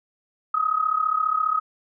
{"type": "tone with amplitude modulation", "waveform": "sine", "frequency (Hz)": 1264, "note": "D#6", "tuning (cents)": 27, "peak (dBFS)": -16, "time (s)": [0.54, 1.6], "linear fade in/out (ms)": 5, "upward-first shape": "sine", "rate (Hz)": 34.8, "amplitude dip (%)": 80, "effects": []}